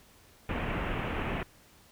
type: low-pass noise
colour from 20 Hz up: pink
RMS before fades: -33 dBFS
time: 0.49-1.43 s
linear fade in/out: 2 ms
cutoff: 2900 Hz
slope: 48 dB/octave
effects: pink hiss -59 dBFS RMS until 1.91 s